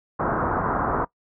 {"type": "low-pass noise", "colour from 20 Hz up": "white", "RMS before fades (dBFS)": -24, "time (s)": [0.19, 1.05], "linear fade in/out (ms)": 10, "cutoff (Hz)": 1400, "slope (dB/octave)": 48, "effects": ["noise-tail reverb RT60 0.1 s tail -20 dB re dry"]}